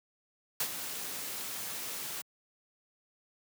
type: noise with ADSR envelope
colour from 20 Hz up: white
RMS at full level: -30 dBFS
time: 0.6-2.22 s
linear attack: 3 ms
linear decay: 70 ms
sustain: -9 dB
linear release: 10 ms
effects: high-pass 100 Hz 12 dB/octave